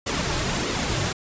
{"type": "noise with flanger", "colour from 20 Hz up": "pink", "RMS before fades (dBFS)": -25, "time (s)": [0.06, 1.13], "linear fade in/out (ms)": 10, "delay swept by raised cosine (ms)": [1.2, 4.2], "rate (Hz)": 1.6, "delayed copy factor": -0.55, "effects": ["resampled to 16000 Hz"]}